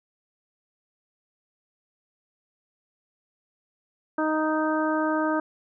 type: harmonic tone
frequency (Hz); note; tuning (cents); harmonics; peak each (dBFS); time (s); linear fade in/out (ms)
311.1; D#4; 0; 1 / 2 / 3 / 4 / 5; -25 / -28 / -30 / -31 / -32; 4.18-5.4; 5
effects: none